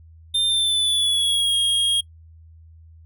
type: tone with pitch glide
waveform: square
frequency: 3600 to 3263 Hz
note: A7 to G#7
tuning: +39 to -31 cents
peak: -18 dBFS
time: 0.34-2.01 s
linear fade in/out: 10 ms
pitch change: -170 cents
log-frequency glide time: 0.48-1.56 s
effects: noise-tail reverb RT60 0.1 s tail -25 dB re dry + added 81 Hz sine -44 dBFS peak until 3.05 s